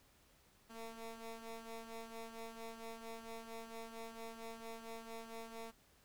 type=ring-modulated tone; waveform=15% pulse; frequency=227.2 Hz; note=A#3; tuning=44 cents flat; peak=-38 dBFS; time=0.69-5.72 s; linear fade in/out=20 ms; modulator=225 Hz; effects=pink hiss -69 dBFS RMS until 6.04 s